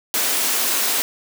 white high-pass noise, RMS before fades -20 dBFS, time 0.14-1.02 s, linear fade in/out 0 ms, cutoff 210 Hz, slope 48 dB/octave, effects none

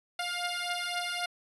10% pulse beating tone pair, 704 / 707.8 Hz, F5 / F5, +14 / +23 cents, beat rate 3.8 Hz, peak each -26 dBFS, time 0.19-1.26 s, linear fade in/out 5 ms, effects resampled to 24000 Hz

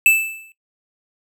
square tone with exponential decay, 2637 Hz, E7, in tune, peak -8 dBFS, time 0.06-0.52 s, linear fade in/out 1 ms, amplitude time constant 100 ms, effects noise-tail reverb RT60 0.1 s tail -17 dB re dry

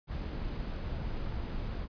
brown noise, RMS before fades -36 dBFS, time 0.07-1.88 s, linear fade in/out 50 ms, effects resampled to 11025 Hz

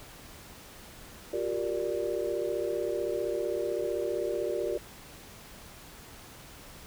sine chord, G minor seventh, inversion third, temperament equal with one note detuned, 356.4 / 392 / 466.2 / 587.3 Hz, F4 / G4 / Bb4 / D5, +35 / 0 / 0 / 0 cents, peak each -34 dBFS, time 1.33-4.78 s, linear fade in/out 5 ms, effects pink hiss -49 dBFS RMS until 6.86 s

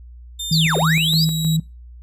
sawtooth tone with pitch glide, 3600 to 3858 Hz, A7 to B7, +39 to -41 cents, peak -22 dBFS, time 0.39-1.57 s, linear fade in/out 10 ms, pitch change +120 cents, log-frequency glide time 0.68-0.97 s
sine tone with tremolo, 160.4 Hz, E3, 47 cents flat, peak -15 dBFS, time 0.51-1.6 s, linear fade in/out 5 ms, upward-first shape square, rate 3.2 Hz, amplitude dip 45%
triangle linear two-way sweep, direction down then up, 5070 to 349.2 to 5070 Hz, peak -16 dBFS, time 0.52-1.25 s, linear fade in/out 10 ms, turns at 0.77 s
effects noise-tail reverb RT60 0.3 s tail -23 dB re dry + added 60 Hz sine -37 dBFS peak until 2.02 s

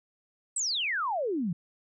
sine exponential sweep, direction down, 8372 to 158.3 Hz, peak -27 dBFS, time 0.56-1.53 s, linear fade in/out 5 ms, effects none

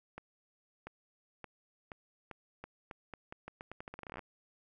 accelerating click train, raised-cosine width 0.5 ms, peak -29 dBFS, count 25, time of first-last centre 0.18-4.192 s, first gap 690 ms, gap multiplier 0.83, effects none

